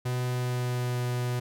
45% pulse tone with pitch glide, 124.9 to 123.25 Hz, B2 to B2, +20 to -3 cents, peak -27 dBFS, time 0.05-1.4 s, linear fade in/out 10 ms, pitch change -23 cents, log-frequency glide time 0.27-1 s, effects none

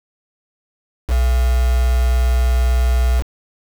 sine tone with quantisation, 61.74 Hz, B1, in tune, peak -12 dBFS, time 1.07-3.24 s, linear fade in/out 50 ms, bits 4, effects none

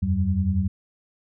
sine tone cluster, 83.1 / 93.7 / 191.3 Hz, E2 / F#2 / G3, +15 / +22 / -42 cents, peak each -24 dBFS, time 0.02-0.68 s, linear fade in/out 10 ms, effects none

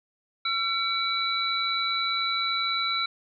sine tone cluster, 1352 / 2271 / 3955 Hz, E6 / C#7 / B7, +43 / +41 / +2 cents, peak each -29 / -31 / -27 dBFS, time 0.45-3.06 s, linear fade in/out 5 ms, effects none

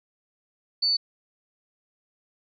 sine tone, 4499 Hz, C#8, 25 cents sharp, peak -20 dBFS, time 0.82-0.97 s, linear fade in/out 10 ms, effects none

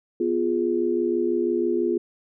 sine chord, F diminished, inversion second, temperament equal, 246.9 / 349.2 / 415.3 Hz, Cb4 / F4 / Ab4, 0 / 0 / 0 cents, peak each -28 / -22 / -26 dBFS, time 0.2-1.98 s, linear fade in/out 5 ms, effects none

